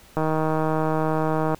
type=click train; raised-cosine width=1 ms; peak=-10 dBFS; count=217; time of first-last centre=0.17-1.546 s; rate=157 Hz; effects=pink hiss -51 dBFS RMS until 1.59 s